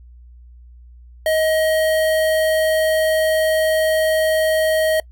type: tone with notch filter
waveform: square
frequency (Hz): 631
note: D#5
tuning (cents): +24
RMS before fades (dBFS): -17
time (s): 1.26-5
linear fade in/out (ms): 2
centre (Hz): 6100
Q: 1.7
effects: noise-tail reverb RT60 0.1 s tail -24 dB re dry + added 60 Hz sine -40 dBFS peak until 5.11 s